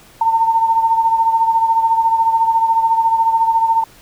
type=beating tone pair; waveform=sine; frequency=904 / 918 Hz; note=A5 / A#5; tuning=+47 / -27 cents; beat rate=14 Hz; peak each=-12 / -19 dBFS; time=0.21-3.84 s; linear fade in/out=5 ms; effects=pink hiss -45 dBFS RMS until 4.01 s